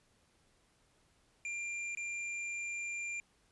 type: tone with dropouts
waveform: square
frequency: 2385 Hz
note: D7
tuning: 26 cents sharp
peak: -38 dBFS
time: 1.45-3.2 s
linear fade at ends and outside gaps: 1 ms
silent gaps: 1.95-1.972 s
effects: pink hiss -71 dBFS RMS until 3.51 s + resampled to 24000 Hz